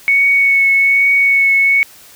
sine tone with vibrato, 2217 Hz, C#7, in tune, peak -8 dBFS, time 0.08-1.83 s, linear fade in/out 0 ms, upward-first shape triangle, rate 1.2 Hz, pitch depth 16 cents each way, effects white hiss -41 dBFS RMS until 2.15 s

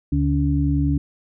harmonic tone, 70.9 Hz, C#2, 40 cents sharp, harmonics 1 / 2 / 4, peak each -21 / -21 / -21 dBFS, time 0.12-0.98 s, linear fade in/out 5 ms, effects none

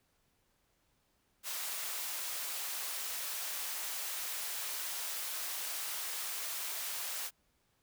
white high-pass noise, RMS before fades -39 dBFS, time 1.43-7.31 s, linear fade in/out 50 ms, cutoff 650 Hz, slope 12 dB/octave, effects pink hiss -75 dBFS RMS until 7.82 s

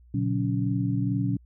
sine tone cluster, 119.9 / 142.4 / 184.2 / 281.3 Hz, A#2 / C#3 / F#3 / C#4, +49 / +47 / -7 / +26 cents, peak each -26 / -33 / -29 / -29 dBFS, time 0.14-1.37 s, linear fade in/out 5 ms, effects added 60 Hz sine -51 dBFS peak until 1.45 s

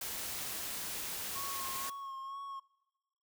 white noise, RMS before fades -40 dBFS, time 0.01-1.9 s, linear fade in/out 5 ms
triangle tone with vibrato, 1091 Hz, C#6, 28 cents flat, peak -39 dBFS, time 1.35-2.6 s, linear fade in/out 10 ms, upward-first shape sine, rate 2.1 Hz, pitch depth 31 cents each way
effects noise-tail reverb RT60 1.0 s tail -22 dB re dry

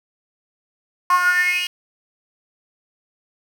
10% pulse tone with high-pass filter sweep, 358.5 Hz, F4, 45 cents sharp, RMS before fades -18 dBFS, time 1.1-1.67 s, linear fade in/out 2 ms, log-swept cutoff 1000 to 3100 Hz, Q 9.7, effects none

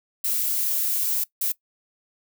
violet noise bursts at uneven times, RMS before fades -24 dBFS, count 2, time 0.24-1.24 / 1.41-1.52 s, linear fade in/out 5 ms, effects noise-tail reverb RT60 0.1 s tail -20 dB re dry

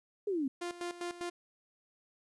sine exponential sweep, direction down, 427.5 to 254.3 Hz, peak -30 dBFS, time 0.27-0.48 s, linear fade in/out 5 ms
sawtooth tone with tremolo, 349.2 Hz, F4, in tune, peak -32 dBFS, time 0.61-1.3 s, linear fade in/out 10 ms, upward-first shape square, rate 5 Hz, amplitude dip 75%
effects resampled to 24000 Hz + 12-bit

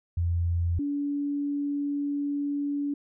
sine tone pair in turn, 85.8 / 286.4 Hz, F2 / D4, -30 / -43 cents, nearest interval octave + major sixth, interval 2087 cents, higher second, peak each -23 / -26 dBFS, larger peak first, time 0.17-0.79 / 0.79-2.94 s, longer second, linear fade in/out 5 ms, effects none

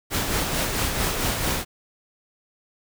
pink noise with tremolo, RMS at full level -23 dBFS, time 0.1-1.65 s, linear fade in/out 50 ms, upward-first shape sine, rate 4.5 Hz, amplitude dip 40%, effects none

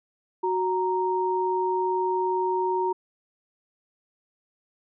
sine tone pair together, 370 / 931.2 Hz, F#4 / A#5, 0 / -2 cents, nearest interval octave + major third, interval 1598 cents, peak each -25 dBFS, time 0.43-2.93 s, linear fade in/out 10 ms, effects none

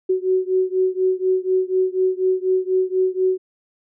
sine beating tone pair, 371.5 / 375.6 Hz, F#4 / F#4, +7 / +26 cents, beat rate 4.1 Hz, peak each -19 / -20 dBFS, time 0.09-3.38 s, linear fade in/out 10 ms, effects none

